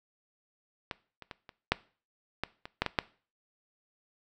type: clicks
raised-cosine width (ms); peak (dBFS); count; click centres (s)
0.3; -18 / -28 / -24 / -30 / -7 / -14 / -25 / -10 / -13 / -8; 10; 0.912 / 1.223 / 1.312 / 1.492 / 1.72 / 2.436 / 2.655 / 2.82 / 2.863 / 2.988
effects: noise-tail reverb RT60 0.4 s tail -20 dB re dry